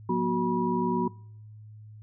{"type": "tone cluster", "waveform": "sine", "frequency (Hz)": [180.4, 240.6, 369.4, 969], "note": ["F#3", "B3", "F#4", "B5"], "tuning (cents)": [-44, -45, -3, -33], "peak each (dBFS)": -29, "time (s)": [0.09, 1.08], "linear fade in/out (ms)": 5, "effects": ["noise-tail reverb RT60 0.7 s tail -24 dB re dry", "added 107 Hz sine -44 dBFS peak until 2.02 s"]}